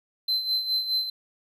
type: tone with tremolo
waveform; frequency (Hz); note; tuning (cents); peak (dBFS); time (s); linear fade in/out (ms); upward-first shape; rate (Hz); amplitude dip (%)
triangle; 4076; C8; -46; -20; 0.28-1.1; 5; sine; 4.8; 65
effects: none